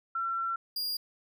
sine / 45% pulse tone pair in turn, 1354 / 4825 Hz, E6 / D8, +46 / +46 cents, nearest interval octave + minor seventh, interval 2200 cents, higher second, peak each -29 / -30 dBFS, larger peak first, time 0.15-0.56 / 0.76-0.97 s, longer first, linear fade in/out 5 ms, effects none

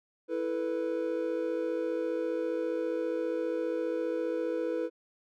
triangle chord, E suspended fourth, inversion none, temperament just, 329.6 / 439.5 / 494.4 Hz, E4 / A4 / B4, 0 / -2 / +2 cents, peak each -32 / -34 / -30 dBFS, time 0.28-4.9 s, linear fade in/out 50 ms, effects none

